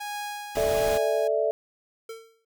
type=tone with tremolo; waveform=sawtooth; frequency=826 Hz; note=G#5; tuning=10 cents flat; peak=-27 dBFS; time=0-1.28 s; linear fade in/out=10 ms; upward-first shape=sine; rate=1.4 Hz; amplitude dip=50%
type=noise; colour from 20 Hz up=pink; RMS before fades=-34 dBFS; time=0.55-0.98 s; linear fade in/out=5 ms
type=chord; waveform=sine; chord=A suspended fourth; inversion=none; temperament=equal; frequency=440 / 587.3 / 659.3 Hz; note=A4 / D5 / E5; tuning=0 / 0 / 0 cents; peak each=-26 dBFS; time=0.57-1.51 s; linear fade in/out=0 ms
type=tone with exponential decay; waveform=square; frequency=451.5 Hz; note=A4; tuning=45 cents sharp; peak=-34 dBFS; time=2.09-2.45 s; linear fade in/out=5 ms; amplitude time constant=77 ms
effects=none